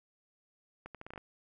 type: accelerating click train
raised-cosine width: 0.5 ms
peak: -30 dBFS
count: 8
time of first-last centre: 0.86-1.178 s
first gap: 87 ms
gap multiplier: 0.77
effects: none